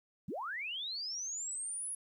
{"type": "linear sweep", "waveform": "sine", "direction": "up", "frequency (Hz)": [123.4, 10580], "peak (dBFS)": -37, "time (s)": [0.28, 1.95], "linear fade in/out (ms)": 5, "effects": ["12-bit"]}